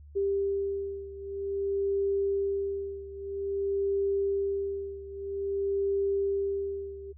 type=beating tone pair; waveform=sine; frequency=395.4 / 395.91 Hz; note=G4 / G4; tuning=+15 / +17 cents; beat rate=0.51 Hz; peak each=-29 / -32 dBFS; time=0.15-7.13 s; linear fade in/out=20 ms; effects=added 73 Hz sine -47 dBFS peak until 7.17 s